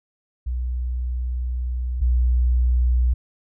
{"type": "tone pair in turn", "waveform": "sine", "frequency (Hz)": [61.74, 61.35], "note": ["B1", "B1"], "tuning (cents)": [0, -11], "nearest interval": "unison", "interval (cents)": 11, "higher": "first", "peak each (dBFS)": [-22, -15], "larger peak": "second", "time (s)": [[0.46, 2.01], [2.01, 3.14]], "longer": "first", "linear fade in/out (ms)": 10, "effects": []}